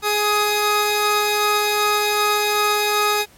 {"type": "tone pair together", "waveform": "15% pulse", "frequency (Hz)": [417.5, 1255.1], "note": ["G#4", "D#6"], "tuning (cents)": [9, 15], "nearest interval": "octave + perfect fifth", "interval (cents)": 1906, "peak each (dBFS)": [-12, -14], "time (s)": [0.02, 3.26], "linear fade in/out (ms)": 50, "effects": ["pink hiss -50 dBFS RMS until 3.37 s", "MP3 64 kbps"]}